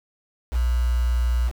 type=tone with quantisation; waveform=sine; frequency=60.2 Hz; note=B1; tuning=44 cents flat; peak=-18 dBFS; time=0.51-1.52 s; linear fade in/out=50 ms; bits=6; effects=none